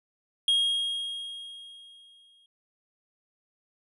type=tone with exponential decay; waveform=triangle; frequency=3262 Hz; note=G#7; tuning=32 cents flat; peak=-18 dBFS; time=0.48-2.46 s; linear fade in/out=2 ms; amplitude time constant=430 ms; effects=resampled to 32000 Hz